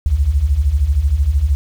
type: beating tone pair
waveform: sine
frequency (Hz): 61.74 / 74.74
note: B1 / D2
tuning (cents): 0 / +31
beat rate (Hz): 13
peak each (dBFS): -17 / -13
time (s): 0.06-1.55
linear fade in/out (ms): 0
effects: 7-bit